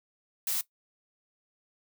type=noise; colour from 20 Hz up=blue; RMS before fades=-30 dBFS; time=0.47-0.61 s; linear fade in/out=2 ms; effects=noise-tail reverb RT60 0.1 s tail -17 dB re dry